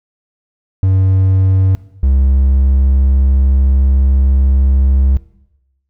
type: tone pair in turn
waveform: triangle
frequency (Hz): 95 / 66.89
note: F#2 / C2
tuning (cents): +46 / +39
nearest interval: tritone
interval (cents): 607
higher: first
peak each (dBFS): -6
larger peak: neither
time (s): 0.83-1.75 / 2.03-5.17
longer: second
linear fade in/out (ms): 0
effects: noise-tail reverb RT60 0.9 s tail -18 dB re dry